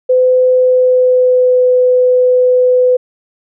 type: tone with pitch glide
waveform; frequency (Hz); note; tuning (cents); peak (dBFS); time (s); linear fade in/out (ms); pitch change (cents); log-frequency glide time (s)
sine; 508 to 502.2; B4 to B4; +49 to +29; -6; 0.09-2.97; 10; -20; 0.51-1.66
effects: none